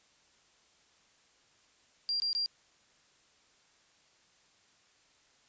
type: tone bursts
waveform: sine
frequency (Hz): 4758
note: D8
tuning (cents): +22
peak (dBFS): -29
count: 3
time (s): 2.09-2.46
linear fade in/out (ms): 0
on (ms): 110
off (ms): 20
effects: white hiss -66 dBFS RMS until 5.48 s + resampled to 16000 Hz